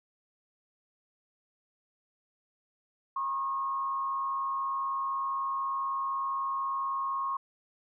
sine tone with frequency modulation, 1085 Hz, C#6, 37 cents flat, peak -29 dBFS, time 3.16-7.37 s, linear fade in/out 5 ms, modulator 124 Hz, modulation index 0.45, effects none

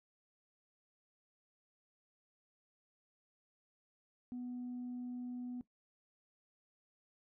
sine tone, 246.9 Hz, B3, in tune, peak -39 dBFS, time 4.32-5.61 s, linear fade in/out 0 ms, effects noise-tail reverb RT60 0.1 s tail -17 dB re dry + tanh soft clip ceiling -38 dBFS

